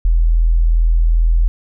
sine tone, 41.25 Hz, E1, 2 cents sharp, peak -9 dBFS, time 0.05-1.48 s, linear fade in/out 0 ms, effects none

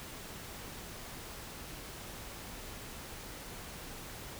silence, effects pink hiss -46 dBFS RMS until 4.39 s

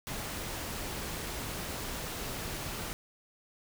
pink noise, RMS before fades -38 dBFS, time 0.07-2.93 s, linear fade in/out 0 ms, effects none

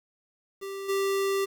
square tone with level steps, 392 Hz, G4, in tune, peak -35 / -25 dBFS, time 0.61-1.46 s, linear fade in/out 20 ms, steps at 0.88 s, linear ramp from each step 20 ms, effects 9-bit

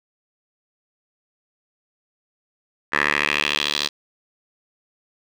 10% pulse tone with band-pass filter sweep, 73.42 Hz, D2, in tune, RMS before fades -22 dBFS, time 2.92-3.89 s, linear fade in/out 20 ms, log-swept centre 1700 to 4200 Hz, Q 2.7, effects none

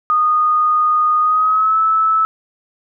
sine tone with pitch glide, 1233 to 1306.3 Hz, D#6 to E6, -16 to -16 cents, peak -11 dBFS, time 0.1-2.25 s, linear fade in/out 0 ms, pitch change +100 cents, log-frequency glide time 1.2-1.78 s, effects none

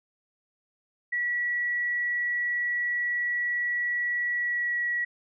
sine tone with pitch glide, 1937 to 1925.8 Hz, B6 to B6, -34 to -44 cents, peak -25 dBFS, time 1.12-5.05 s, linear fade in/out 10 ms, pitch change -10 cents, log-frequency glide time 4.34-4.79 s, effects none

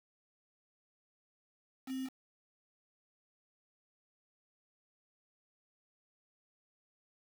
sine tone with quantisation, 262.3 Hz, C4, 4 cents sharp, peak -36 dBFS, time 1.86-2.1 s, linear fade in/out 50 ms, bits 8, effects none

